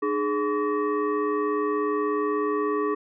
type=tone with frequency modulation; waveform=sine; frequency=418.8 Hz; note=G#4; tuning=15 cents sharp; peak=-22 dBFS; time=0.02-2.95 s; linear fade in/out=10 ms; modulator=721 Hz; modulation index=1.1; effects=none